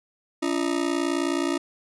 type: ring-modulated tone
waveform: 40% pulse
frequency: 311.5 Hz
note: D#4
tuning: 2 cents sharp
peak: -19 dBFS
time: 0.42-1.58 s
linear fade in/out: 10 ms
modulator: 29.7 Hz
effects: resampled to 24000 Hz